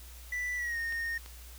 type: tone with pitch glide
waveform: triangle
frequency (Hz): 1975.5 to 1843.2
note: B6 to A#6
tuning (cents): 0 to -20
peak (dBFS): -30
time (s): 0.32-1.18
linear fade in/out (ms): 5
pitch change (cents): -120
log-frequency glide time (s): 0.56-0.78
type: clicks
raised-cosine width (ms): 0.2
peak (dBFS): -30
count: 2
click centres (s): 0.924 / 1.261
effects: added 60 Hz sine -47 dBFS peak until 1.58 s + white hiss -53 dBFS RMS until 1.58 s